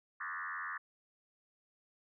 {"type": "tone with frequency modulation", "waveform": "sine", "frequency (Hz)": 1479, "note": "F#6", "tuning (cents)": -1, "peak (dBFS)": -38, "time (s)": [0.2, 0.78], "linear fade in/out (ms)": 10, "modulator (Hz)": 87.5, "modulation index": 4.5, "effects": []}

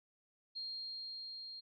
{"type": "tone with level ramp", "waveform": "sine", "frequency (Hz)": 4220, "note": "C8", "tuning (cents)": 14, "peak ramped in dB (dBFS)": [-40, -46], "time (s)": [0.55, 1.61], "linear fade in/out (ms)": 20, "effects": []}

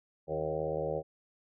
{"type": "harmonic tone with a mistuned harmonic", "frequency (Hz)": 77.78, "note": "D#2", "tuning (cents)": 0, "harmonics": [1, 2, 4, 5, 6, 7, 8, 9, 10], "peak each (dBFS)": [-47, -40, -46, -40, -36, -35, -43, -44, -44], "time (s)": [0.27, 1.03], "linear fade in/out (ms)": 50, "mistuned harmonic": 8, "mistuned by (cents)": -17, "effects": []}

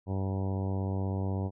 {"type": "harmonic tone", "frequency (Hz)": 96.3, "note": "G2", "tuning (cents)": -30, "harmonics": [1, 2, 3, 4, 5, 6, 7, 8, 9, 10], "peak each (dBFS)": [-30, -36, -40, -42, -44, -46, -47, -48, -49, -50], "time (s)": [0.06, 1.51], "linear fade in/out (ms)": 50, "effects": []}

